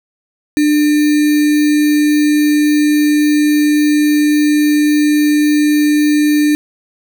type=tone with sample-and-hold; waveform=sine; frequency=298.2 Hz; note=D4; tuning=27 cents sharp; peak=-8 dBFS; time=0.57-6.55 s; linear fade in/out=0 ms; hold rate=2100 Hz; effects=none